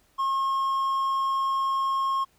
triangle tone, 1079 Hz, C#6, 47 cents flat, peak -21 dBFS, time 0.18-2.25 s, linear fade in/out 20 ms, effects pink hiss -64 dBFS RMS until 2.38 s

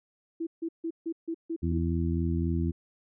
sine tone bursts, 329.9 Hz, E4, 1 cent sharp, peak -29 dBFS, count 7, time 0.4-1.783 s, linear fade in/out 10 ms, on 69 ms, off 150 ms
harmonic tone, 83.7 Hz, E2, 27 cents sharp, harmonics 1 / 2 / 3 / 4, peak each -28 / -31 / -33 / -34 dBFS, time 1.62-2.72 s, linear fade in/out 20 ms
effects none

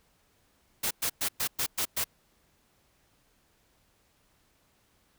white noise bursts, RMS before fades -29 dBFS, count 7, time 0.83-2.043 s, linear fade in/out 10 ms, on 79 ms, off 110 ms, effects pink hiss -68 dBFS RMS until 5.18 s

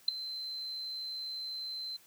sine tone with ADSR envelope, 4086 Hz, C8, 42 cents flat, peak -19 dBFS, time 0.08-1.97 s, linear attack 4 ms, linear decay 8 ms, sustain -18 dB, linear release 10 ms, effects white hiss -61 dBFS RMS until 2.06 s + high-pass 80 Hz 12 dB/octave

